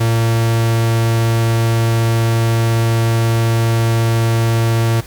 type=tone; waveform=45% pulse; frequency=114.5 Hz; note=A#2; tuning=31 cents flat; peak=-12 dBFS; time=0-5.01 s; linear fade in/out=10 ms; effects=added 60 Hz sine -39 dBFS peak until 5.06 s + pink hiss -38 dBFS RMS until 5.06 s